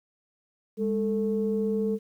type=tone pair together; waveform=sine; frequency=204.8 / 442.8 Hz; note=G#3 / A4; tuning=-24 / +11 cents; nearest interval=octave + minor second; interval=1335 cents; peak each=-26 dBFS; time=0.77-1.99 s; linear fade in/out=50 ms; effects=tanh soft clip ceiling -16 dBFS + 10-bit